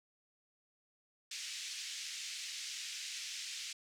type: band-pass noise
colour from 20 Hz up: white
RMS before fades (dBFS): -44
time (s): 1.31-3.73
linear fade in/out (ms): 5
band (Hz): 2100 to 6800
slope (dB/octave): 24
effects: none